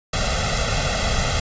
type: noise with comb filter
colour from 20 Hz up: pink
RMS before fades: -21 dBFS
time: 0.13-1.4 s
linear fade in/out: 5 ms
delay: 1.5 ms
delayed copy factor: +1
effects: resampled to 16000 Hz